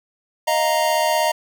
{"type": "chord", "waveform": "square", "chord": "Eb suspended second", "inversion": "none", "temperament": "equal", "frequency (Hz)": [622.3, 698.5, 932.3], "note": ["Eb5", "F5", "Bb5"], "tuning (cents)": [0, 0, 0], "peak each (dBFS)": [-21, -24, -21], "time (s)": [0.47, 1.32], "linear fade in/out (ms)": 10, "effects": []}